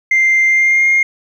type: tone with pitch glide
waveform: sine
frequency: 2093 to 2128 Hz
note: C7 to C7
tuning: 0 to +29 cents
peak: -7 dBFS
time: 0.11-1.03 s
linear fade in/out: 5 ms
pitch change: +29 cents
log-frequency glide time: 0.47-0.88 s
effects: tanh soft clip ceiling -6 dBFS + 8-bit